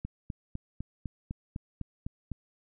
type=click train; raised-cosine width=5 ms; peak=-23 dBFS; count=10; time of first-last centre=0.05-2.317 s; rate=3.97 Hz; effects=none